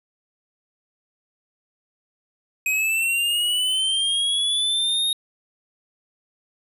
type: linear sweep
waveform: square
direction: up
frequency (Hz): 2515 to 3738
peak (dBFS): -20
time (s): 2.66-5.13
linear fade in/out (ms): 2
effects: resampled to 32000 Hz